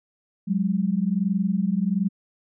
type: tone pair together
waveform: sine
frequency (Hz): 183.3 / 204.6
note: F#3 / G#3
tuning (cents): -16 / -26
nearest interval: major second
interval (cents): 190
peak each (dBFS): -23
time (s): 0.47-2.09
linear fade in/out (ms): 20
effects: none